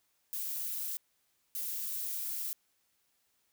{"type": "noise bursts at uneven times", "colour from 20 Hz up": "violet", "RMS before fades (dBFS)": -37, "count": 2, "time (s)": [[0.33, 0.97], [1.55, 2.53]], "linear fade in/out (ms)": 0, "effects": ["white hiss -75 dBFS RMS until 3.52 s"]}